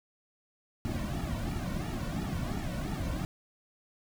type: noise with flanger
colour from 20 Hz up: brown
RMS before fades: -34 dBFS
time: 0.85-3.25 s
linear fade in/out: 0 ms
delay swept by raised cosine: 1.9 to 2.45 ms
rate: 2.9 Hz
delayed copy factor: -0.9
effects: none